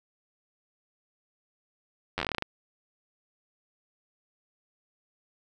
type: slowing click train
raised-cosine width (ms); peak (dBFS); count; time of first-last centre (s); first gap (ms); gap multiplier
0.3; -13; 12; 2.18-2.423; 10; 1.15
effects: none